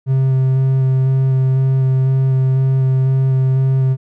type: tone with vibrato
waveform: triangle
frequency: 132.2 Hz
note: C3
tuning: 18 cents sharp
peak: -9 dBFS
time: 0.06-3.97 s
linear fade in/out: 50 ms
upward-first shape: square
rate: 2 Hz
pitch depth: 10 cents each way
effects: none